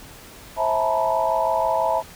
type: tone cluster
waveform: sine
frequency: 531 / 652 / 865 / 911 / 977 Hz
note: C5 / E5 / A5 / A#5 / B5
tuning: +25 / -19 / -30 / -40 / -19 cents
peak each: -28 / -22 / -24 / -28 / -25 dBFS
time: 0.56-2.03 s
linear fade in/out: 50 ms
effects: pink hiss -43 dBFS RMS until 2.15 s